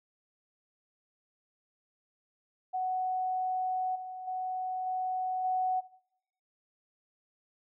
sine tone with level steps, 743 Hz, F#5, 7 cents sharp, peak -29 / -39 / -32 / -30 / -27 dBFS, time 2.73-5.81 s, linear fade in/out 20 ms, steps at 3.95 / 4.27 / 4.86 / 5.44 s, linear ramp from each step 10 ms, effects noise-tail reverb RT60 0.7 s tail -18 dB re dry

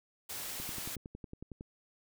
white noise, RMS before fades -41 dBFS, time 0.29-0.96 s, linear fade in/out 10 ms
click train, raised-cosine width 3 ms, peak -31 dBFS, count 12, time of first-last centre 0.6-1.609 s, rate 10.9 Hz
effects none

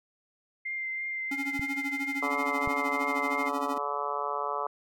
sine tone with vibrato, 2094 Hz, C7, 1 cent sharp, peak -31 dBFS, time 0.65-3.49 s, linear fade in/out 10 ms, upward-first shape triangle, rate 3 Hz, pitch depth 17 cents each way
square tone with tremolo, 277.2 Hz, C#4, in tune, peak -31 dBFS, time 1.31-3.78 s, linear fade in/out 5 ms, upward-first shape sine, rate 13 Hz, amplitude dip 85%
clicks, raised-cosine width 5 ms, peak -24 dBFS, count 2, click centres 1.595 / 2.675 s
harmonic tone, 144 Hz, D3, 34 cents flat, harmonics 3 / 4 / 5 / 6 / 7 / 8 / 9, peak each -38 / -38 / -38 / -38 / -35 / -34 / -38 dBFS, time 2.22-4.67 s, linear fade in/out 5 ms
effects none

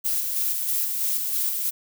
violet noise with tremolo, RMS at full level -24 dBFS, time 0.04-1.71 s, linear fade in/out 20 ms, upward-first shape square, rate 3.1 Hz, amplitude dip 30%, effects none

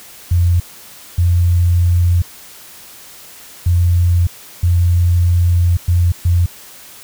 sine tone bursts at uneven times, 87.31 Hz, F2, in tune, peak -9 dBFS, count 6, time 0.31-0.6 / 1.18-2.22 / 3.66-4.27 / 4.63-5.77 / 5.88-6.12 / 6.25-6.46 s, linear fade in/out 5 ms, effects white hiss -38 dBFS RMS until 7.03 s

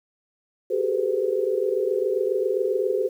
sine tone cluster, 379.6 / 400 / 427.2 / 463.6 / 508 Hz, F#4 / G4 / G#4 / A#4 / B4, +44 / +35 / +49 / -10 / +49 cents, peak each -26 / -27 / -27 / -34 / -26 dBFS, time 0.7-3.09 s, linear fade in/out 10 ms, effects 9-bit

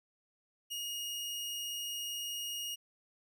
sawtooth tone, 2867 Hz, F7, 45 cents sharp, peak -34 dBFS, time 0.7-2.76 s, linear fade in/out 20 ms, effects none

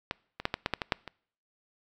clicks, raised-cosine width 0.3 ms, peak -14 / -21 / -10 / -12 / -11 / -11 / -14 / -8 / -23 dBFS, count 9, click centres 0.111 / 0.4 / 0.454 / 0.541 / 0.661 / 0.737 / 0.818 / 0.922 / 1.077 s, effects noise-tail reverb RT60 0.6 s tail -25 dB re dry

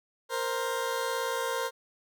20% pulse tone pair together, 466.2 / 524.3 Hz, A#4 / C5, 0 / +3 cents, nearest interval major second, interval 203 cents, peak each -27 dBFS, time 0.29-1.71 s, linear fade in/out 50 ms, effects none

